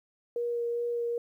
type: tone with vibrato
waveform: sine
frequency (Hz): 473.9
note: A#4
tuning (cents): +28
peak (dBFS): -28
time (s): 0.36-1.18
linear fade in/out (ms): 2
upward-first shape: sine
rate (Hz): 2.5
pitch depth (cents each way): 10
effects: 11-bit